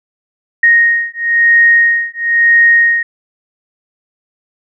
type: beating tone pair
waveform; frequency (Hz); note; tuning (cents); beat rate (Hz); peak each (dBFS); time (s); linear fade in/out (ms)
sine; 1864.7 / 1865.7; A#6 / A#6; 0 / +1; 1; -10; 0.63-3.03; 5
effects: none